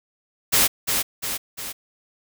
white noise with echo, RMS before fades -17 dBFS, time 0.52-0.68 s, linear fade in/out 20 ms, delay 350 ms, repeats 3, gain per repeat -5 dB, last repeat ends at 1.73 s, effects none

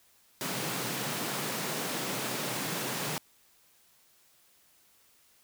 pink high-pass noise, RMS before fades -34 dBFS, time 0.41-3.18 s, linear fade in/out 0 ms, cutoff 120 Hz, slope 96 dB/octave, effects white hiss -64 dBFS RMS until 5.43 s

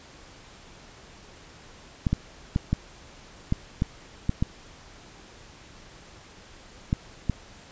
clicks, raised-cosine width 5 ms, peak -10 dBFS, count 10, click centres 2.068 / 2.13 / 2.561 / 2.73 / 3.524 / 3.821 / 4.294 / 4.425 / 6.929 / 7.297 s, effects pink hiss -49 dBFS RMS until 7.71 s + resampled to 16000 Hz

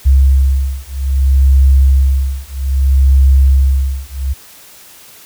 sine beating tone pair, 67 / 67.62 Hz, C2 / C#2, +42 / -42 cents, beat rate 0.62 Hz, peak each -10 dBFS, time 0.05-4.34 s, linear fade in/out 20 ms, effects white hiss -39 dBFS RMS until 5.25 s

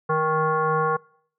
sine tone with frequency modulation, 784 Hz, G5, in tune, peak -19 dBFS, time 0.09-0.97 s, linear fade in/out 10 ms, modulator 313 Hz, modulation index 1.8, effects noise-tail reverb RT60 0.6 s tail -24 dB re dry

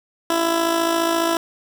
15% pulse tone with amplitude modulation, 333.4 Hz, E4, 20 cents sharp, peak -9 dBFS, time 0.3-1.37 s, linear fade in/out 2 ms, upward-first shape sine, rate 54.6 Hz, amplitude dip 50%, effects 7-bit

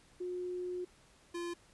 sine / square tone pair in turn, 360 / 345.3 Hz, F#4 / F4, -47 / -20 cents, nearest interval minor second, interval 73 cents, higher first, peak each -36 / -38 dBFS, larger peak first, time 0.2-0.85 / 1.34-1.54 s, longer first, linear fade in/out 10 ms, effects pink hiss -64 dBFS RMS until 1.73 s + resampled to 24000 Hz

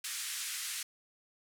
white band-pass noise, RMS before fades -39 dBFS, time 0.04-0.83 s, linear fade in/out 5 ms, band 1500 to 11000 Hz, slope 24 dB/octave, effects none

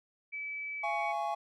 sine tone with pitch glide, 2300 to 2246 Hz, D7 to C#7, -37 to +22 cents, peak -36 dBFS, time 0.32-1.13 s, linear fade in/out 20 ms, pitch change -41 cents, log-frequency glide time 0.79-0.91 s
triangle chord, Db major, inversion first, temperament equal with one note detuned, 681.3 / 830.6 / 1108.7 Hz, F5 / Ab5 / Db6, -43 / 0 / 0 cents, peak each -34 / -32 / -37 dBFS, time 0.83-1.35 s, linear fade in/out 10 ms
effects none

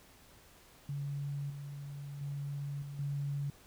sine tone with level steps, 141.9 Hz, C#3, 41 cents sharp, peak -35 / -41 / -36 / -41 / -33 dBFS, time 0.89-3.5 s, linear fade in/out 2 ms, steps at 1.5 / 2.21 / 2.82 / 2.99 s, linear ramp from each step 2 ms, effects pink hiss -60 dBFS RMS until 3.66 s

